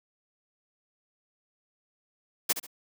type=noise with echo; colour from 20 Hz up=white; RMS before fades=-24 dBFS; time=2.49-2.53 s; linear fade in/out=10 ms; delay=69 ms; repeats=2; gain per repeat=-10 dB; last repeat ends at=2.668 s; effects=high-pass 150 Hz 12 dB/octave